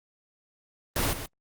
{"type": "noise with echo", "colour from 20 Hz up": "pink", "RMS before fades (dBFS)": -26, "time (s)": [0.96, 1.13], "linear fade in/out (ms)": 2, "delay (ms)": 130, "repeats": 1, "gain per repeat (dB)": -10, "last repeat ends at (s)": 1.26, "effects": ["Opus 24 kbps"]}